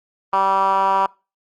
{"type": "tone with band-pass filter", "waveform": "10% pulse", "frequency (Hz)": 193.8, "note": "G3", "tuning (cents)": -20, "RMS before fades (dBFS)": -17, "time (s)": [0.33, 1.06], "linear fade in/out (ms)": 2, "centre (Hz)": 1000, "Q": 3.8, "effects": ["noise-tail reverb RT60 0.3 s tail -24 dB re dry", "Opus 24 kbps"]}